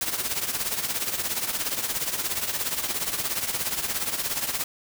white noise with tremolo, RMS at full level -25 dBFS, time 0.01-4.64 s, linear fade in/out 2 ms, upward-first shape triangle, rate 17 Hz, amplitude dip 75%, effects none

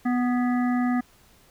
harmonic tone with a mistuned harmonic, 246.9 Hz, B3, in tune, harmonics 1 / 3 / 5 / 7 / 8, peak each -21 / -31 / -35 / -38 / -39 dBFS, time 0.05-1.01 s, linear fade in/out 10 ms, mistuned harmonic 7, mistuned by -40 cents, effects pink hiss -57 dBFS RMS until 1.5 s

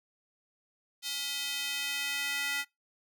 square tone with high-pass filter sweep, 282.3 Hz, C#4, 32 cents sharp, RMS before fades -34 dBFS, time 1.02-2.65 s, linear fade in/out 50 ms, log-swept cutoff 3600 to 1900 Hz, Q 1.8, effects noise-tail reverb RT60 0.2 s tail -24 dB re dry

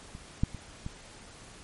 clicks, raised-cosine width 5 ms, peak -29 / -12 / -27 / -23 dBFS, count 4, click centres 0.151 / 0.435 / 0.547 / 0.864 s, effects pink hiss -50 dBFS RMS until 1.63 s + MP3 48 kbps

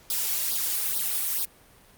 blue noise with flanger, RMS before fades -27 dBFS, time 0.1-1.45 s, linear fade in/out 2 ms, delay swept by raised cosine 0.2 to 2.7 ms, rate 2.3 Hz, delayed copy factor +0.75, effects pink hiss -55 dBFS RMS until 1.97 s + Opus 48 kbps

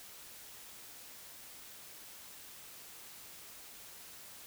silence, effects white hiss -52 dBFS RMS until 4.46 s

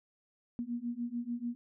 sine beating tone pair, 235.2 / 242 Hz, A#3 / B3, +16 / -35 cents, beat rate 6.8 Hz, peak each -38 / -37 dBFS, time 0.59-1.55 s, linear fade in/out 0 ms, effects none

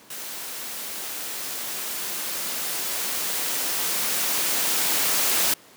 white noise with level ramp, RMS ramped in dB -35 to -21 dBFS, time 0.1-5.54 s, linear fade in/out 5 ms, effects pink hiss -50 dBFS RMS until 5.76 s + high-pass 200 Hz 12 dB/octave

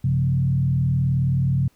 sine tone with frequency modulation, 133.1 Hz, C3, 30 cents sharp, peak -17 dBFS, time 0.04-1.68 s, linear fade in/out 5 ms, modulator 39 Hz, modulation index 0.79, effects pink hiss -62 dBFS RMS until 1.75 s

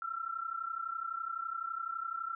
sine tone pair together, 1330.1 / 1362 Hz, E6 / F6, +15 / -44 cents, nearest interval unison, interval 41 cents, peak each -39 / -38 dBFS, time 0.02-2.35 s, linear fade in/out 2 ms, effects none

